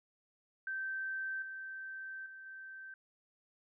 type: tone with level steps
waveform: sine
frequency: 1554 Hz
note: G6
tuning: 16 cents flat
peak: -36 / -42 / -48 / -46 dBFS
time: 0.67-2.94 s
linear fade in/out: 2 ms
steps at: 1.42 / 2.26 / 2.46 s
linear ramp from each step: 2 ms
effects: none